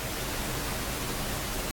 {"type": "noise with comb filter", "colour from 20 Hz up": "pink", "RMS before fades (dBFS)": -33, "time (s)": [0, 1.71], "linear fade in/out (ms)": 0, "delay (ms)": 12, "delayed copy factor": -0.55, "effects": ["AAC 64 kbps"]}